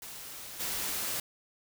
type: noise with level steps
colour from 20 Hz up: white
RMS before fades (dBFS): -44 / -34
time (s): 0.02-1.2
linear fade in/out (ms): 2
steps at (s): 0.59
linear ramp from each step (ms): 20
effects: none